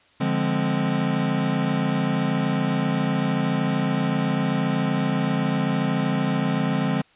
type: chord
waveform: square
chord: D half-diminished seventh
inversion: none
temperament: equal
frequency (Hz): 146.83 / 174.61 / 207.7 / 261.6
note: D3 / F3 / Ab3 / C4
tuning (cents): 0 / 0 / 0 / 0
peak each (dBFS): -27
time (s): 0.2-7.02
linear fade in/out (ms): 10
effects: white hiss -57 dBFS RMS until 7.15 s + resampled to 8000 Hz